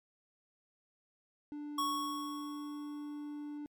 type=tone; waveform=triangle; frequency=294.6 Hz; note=D4; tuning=6 cents sharp; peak=-38 dBFS; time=1.52-3.66 s; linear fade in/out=0 ms
type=tone with exponential decay; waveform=square; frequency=1108.7 Hz; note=C#6; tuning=in tune; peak=-31 dBFS; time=1.78-3.58 s; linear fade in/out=5 ms; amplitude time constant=390 ms
effects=MP3 96 kbps